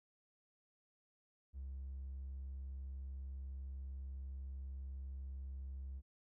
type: tone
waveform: triangle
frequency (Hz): 66.9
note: C2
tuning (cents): +39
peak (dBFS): -40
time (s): 1.53-6.02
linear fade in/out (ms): 50
effects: tanh soft clip ceiling -40 dBFS